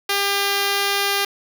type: tone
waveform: 5% pulse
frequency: 399.9 Hz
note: G4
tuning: 35 cents sharp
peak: -7 dBFS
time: 0.09-1.25 s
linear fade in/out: 5 ms
effects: 7-bit